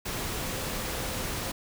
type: tone in noise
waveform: sine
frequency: 517 Hz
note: C5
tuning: 21 cents flat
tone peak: -43 dBFS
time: 0.4-1.26 s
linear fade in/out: 10 ms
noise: pink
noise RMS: -33 dBFS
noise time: 0.05-1.52 s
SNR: -13 dB
effects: none